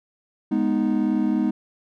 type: chord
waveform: triangle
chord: G# minor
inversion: none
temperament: equal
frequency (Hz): 207.7 / 246.9 / 311.1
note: G#3 / B3 / D#4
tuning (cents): 0 / 0 / 0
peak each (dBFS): -21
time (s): 0.51-1.51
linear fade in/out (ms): 10
effects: tanh soft clip ceiling -8 dBFS